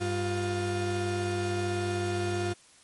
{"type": "tone pair together", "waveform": "35% pulse", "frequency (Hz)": [98.54, 352.8], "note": ["G2", "F4"], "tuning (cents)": [10, 18], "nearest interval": "octave + minor seventh", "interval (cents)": 2208, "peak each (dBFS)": [-30, -28], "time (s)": [0, 2.54], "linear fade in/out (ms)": 20, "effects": ["white hiss -57 dBFS RMS until 2.83 s", "MP3 48 kbps"]}